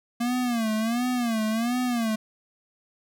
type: tone with vibrato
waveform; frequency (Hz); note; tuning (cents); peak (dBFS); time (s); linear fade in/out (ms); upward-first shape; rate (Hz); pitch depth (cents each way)
square; 233.1; A#3; 0; -24; 0.2-2.16; 10; sine; 1.4; 130
effects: none